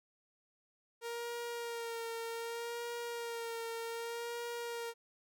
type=tone with vibrato; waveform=sawtooth; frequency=466.2 Hz; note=A#4; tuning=in tune; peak=-35 dBFS; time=1.01-4.94 s; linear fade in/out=50 ms; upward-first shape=sine; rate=0.65 Hz; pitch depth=28 cents each way; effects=none